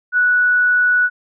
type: tone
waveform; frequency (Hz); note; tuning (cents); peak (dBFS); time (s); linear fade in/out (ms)
sine; 1474; F#6; -7; -11; 0.12-1.1; 50
effects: none